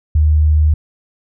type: tone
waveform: sine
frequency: 76.5 Hz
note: D#2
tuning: 29 cents flat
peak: -8 dBFS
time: 0.15-0.74 s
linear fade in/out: 5 ms
effects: none